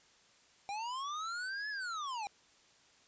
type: linear two-way sweep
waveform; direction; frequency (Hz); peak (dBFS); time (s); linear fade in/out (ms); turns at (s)
square; up then down; 784 to 1730 to 784; -38; 0.69-2.27; 0; 1.69
effects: white hiss -65 dBFS RMS until 3.07 s + resampled to 16000 Hz